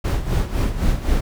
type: noise with tremolo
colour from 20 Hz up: brown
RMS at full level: -17 dBFS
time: 0.04-1.21 s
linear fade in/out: 10 ms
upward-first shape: sine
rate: 3.9 Hz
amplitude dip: 70%
effects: none